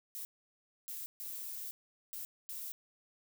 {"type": "noise bursts at uneven times", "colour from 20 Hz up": "violet", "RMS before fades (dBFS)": -43, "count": 5, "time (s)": [[0.15, 0.25], [0.88, 1.06], [1.2, 1.71], [2.13, 2.25], [2.49, 2.72]], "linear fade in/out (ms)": 0, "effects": []}